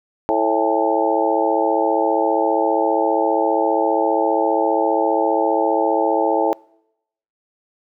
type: harmonic tone with a mistuned harmonic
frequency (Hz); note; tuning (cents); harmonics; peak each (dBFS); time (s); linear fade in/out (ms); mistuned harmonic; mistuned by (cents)
110; A2; 0; 3 / 4 / 5 / 6 / 7 / 8; -22 / -22 / -22 / -22 / -22 / -22; 0.29-6.53; 0; 7; +77
effects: noise-tail reverb RT60 0.8 s tail -25 dB re dry